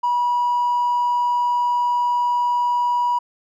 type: tone with hard clipping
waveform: sine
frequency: 970 Hz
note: B5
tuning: 31 cents flat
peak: -17 dBFS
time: 0.03-3.19 s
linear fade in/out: 10 ms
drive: 1 dB
effects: none